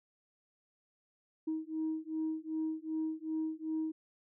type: beating tone pair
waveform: sine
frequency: 315.1 / 317.7 Hz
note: D#4 / D#4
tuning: +22 / +36 cents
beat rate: 2.6 Hz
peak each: -36 / -36 dBFS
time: 1.47-3.92 s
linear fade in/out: 10 ms
effects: tanh soft clip ceiling -28 dBFS